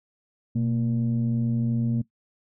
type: tone pair together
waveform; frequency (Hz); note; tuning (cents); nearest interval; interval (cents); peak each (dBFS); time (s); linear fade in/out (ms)
sine; 122.1 / 230.7; B2 / A#3; -19 / -18; major seventh; 1101; -23; 0.55-2.02; 10
effects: noise-tail reverb RT60 0.1 s tail -18 dB re dry + tanh soft clip ceiling -17 dBFS

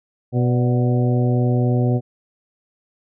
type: harmonic tone with a mistuned harmonic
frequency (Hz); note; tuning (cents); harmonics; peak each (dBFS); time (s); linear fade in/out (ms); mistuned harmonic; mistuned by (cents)
123.6; B2; +2; 1 / 2 / 3 / 4 / 5 / 6; -16 / -22 / -26 / -28 / -30 / -32; 0.32-2.01; 50; 5; -69
effects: none

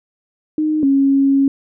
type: tone pair in turn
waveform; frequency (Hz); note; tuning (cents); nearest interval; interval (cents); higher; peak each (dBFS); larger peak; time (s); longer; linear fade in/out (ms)
sine; 308.1 / 274.5; D#4 / C#4; -17 / -17; major second; 200; first; -14 / -10; second; 0.58-0.83 / 0.83-1.48; second; 2
effects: none

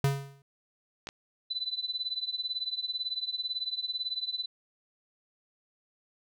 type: tone with exponential decay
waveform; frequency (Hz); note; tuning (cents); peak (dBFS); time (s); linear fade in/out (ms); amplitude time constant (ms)
square; 138.59; C#3; 0; -21; 0.04-0.42; 2; 81
type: clicks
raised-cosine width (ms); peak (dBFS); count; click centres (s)
0.2; -21; 2; 1.071 / 1.089
type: tone with tremolo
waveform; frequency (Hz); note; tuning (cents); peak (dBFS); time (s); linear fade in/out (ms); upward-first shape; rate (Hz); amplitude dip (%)
sine; 4000; B7; +21; -27; 1.5-4.46; 10; triangle; 18; 95
effects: none

